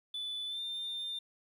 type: tone with pitch glide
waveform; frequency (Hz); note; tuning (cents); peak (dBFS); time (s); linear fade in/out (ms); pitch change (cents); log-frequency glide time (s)
sine; 3485 to 3602; A7 to A7; -17 to +40; -34; 0.14-1.19; 5; +57; 0.47-0.61
effects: tanh soft clip ceiling -34 dBFS + 11-bit